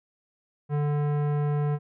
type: tone with tanh clipping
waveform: sine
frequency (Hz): 146.83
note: D3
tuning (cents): 0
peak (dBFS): -25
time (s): 0.69-1.79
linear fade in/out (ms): 50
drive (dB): 17
effects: none